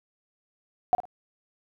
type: tone with echo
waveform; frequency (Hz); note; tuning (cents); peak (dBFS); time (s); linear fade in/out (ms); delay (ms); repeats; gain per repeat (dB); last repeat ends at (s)
sine; 727; F#5; -31; -15; 0.93-0.95; 0; 52; 2; -13; 1.054
effects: none